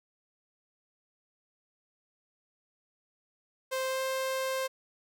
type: tone with pitch glide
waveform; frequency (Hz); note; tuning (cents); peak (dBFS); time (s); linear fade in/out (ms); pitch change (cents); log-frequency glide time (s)
sawtooth; 523.3 to 526.6; C5 to C5; 0 to +11; -26; 3.71-4.68; 20; +11; 3.87-4.01
effects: none